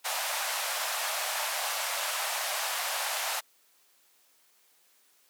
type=band-pass noise; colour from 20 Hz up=pink; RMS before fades=-32 dBFS; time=0.04-3.41 s; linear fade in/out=20 ms; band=600 to 15000 Hz; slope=48 dB/octave; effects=white hiss -65 dBFS RMS until 5.29 s + high-pass 300 Hz 12 dB/octave